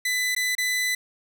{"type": "tone with dropouts", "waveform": "sawtooth", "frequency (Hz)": 2000, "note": "B6", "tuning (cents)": 21, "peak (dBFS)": -19, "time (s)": [0.05, 0.95], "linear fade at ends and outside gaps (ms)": 5, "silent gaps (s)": [[0.35, 0.363], [0.552, 0.581]], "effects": []}